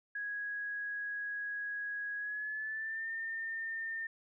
sine tone with pitch glide, 1660 to 1810.2 Hz, G#6 to A6, -1 to +49 cents, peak -36 dBFS, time 0.15-4.07 s, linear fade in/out 5 ms, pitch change +150 cents, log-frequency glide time 2.17-3.08 s, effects none

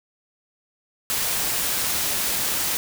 white noise, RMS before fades -24 dBFS, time 1.1-2.77 s, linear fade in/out 0 ms, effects none

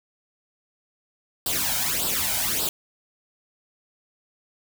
white noise with flanger, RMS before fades -25 dBFS, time 1.46-2.69 s, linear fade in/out 2 ms, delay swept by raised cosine 0.23 to 1.33 ms, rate 1.7 Hz, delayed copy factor +0.75, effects none

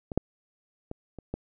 clicks, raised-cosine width 2 ms, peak -21 / -9 / -22 / -27 / -18 dBFS, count 5, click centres 0.118 / 0.176 / 0.914 / 1.187 / 1.34 s, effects none

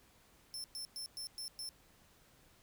sawtooth tone bursts, 5340 Hz, E8, 22 cents sharp, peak -39 dBFS, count 6, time 0.54-1.69 s, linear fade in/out 0 ms, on 100 ms, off 110 ms, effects pink hiss -66 dBFS RMS until 2.62 s

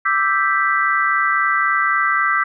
sine chord, E minor seventh, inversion third, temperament equal, 1174.7 / 1318.5 / 1568 / 1975.5 Hz, D6 / E6 / G6 / B6, 0 / 0 / 0 / 0 cents, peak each -20 dBFS, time 0.05-2.44 s, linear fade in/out 10 ms, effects none

